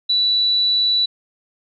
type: tone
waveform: sine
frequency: 3951 Hz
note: B7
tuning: in tune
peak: -14 dBFS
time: 0.09-1.06 s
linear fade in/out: 10 ms
effects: none